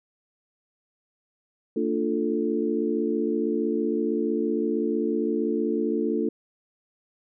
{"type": "chord", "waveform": "sine", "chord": "Bb major seventh", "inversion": "none", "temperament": "equal with one note detuned", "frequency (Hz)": [227.6, 293.7, 349.2, 440], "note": ["Bb3", "D4", "F4", "A4"], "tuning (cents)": [-41, 0, 0, 0], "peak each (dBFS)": -28, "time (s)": [1.76, 6.29], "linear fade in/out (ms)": 5, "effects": []}